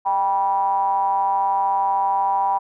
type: ring-modulated tone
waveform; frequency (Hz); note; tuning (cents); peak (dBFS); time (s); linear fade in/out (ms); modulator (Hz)
triangle; 93.5; F#2; +19; -12; 0.05-2.59; 20; 882
effects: none